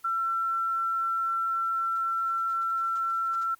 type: tone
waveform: sine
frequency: 1348 Hz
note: E6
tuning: 38 cents sharp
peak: -25 dBFS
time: 0.04-3.55 s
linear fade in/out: 10 ms
effects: white hiss -61 dBFS RMS until 3.59 s + Opus 48 kbps